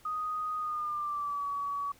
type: tone with pitch glide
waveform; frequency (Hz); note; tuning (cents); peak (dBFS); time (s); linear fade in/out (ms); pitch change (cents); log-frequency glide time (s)
sine; 1244.5 to 1134.6; D#6 to C#6; 0 to +40; -31; 0.05-1.92; 5; -160; 0.57-1.47
effects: pink hiss -60 dBFS RMS until 1.99 s